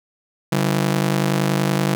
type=ring-modulated tone; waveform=sawtooth; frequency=164.81 Hz; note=E3; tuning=in tune; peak=-10 dBFS; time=0.52-1.95 s; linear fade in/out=0 ms; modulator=25.3 Hz; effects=none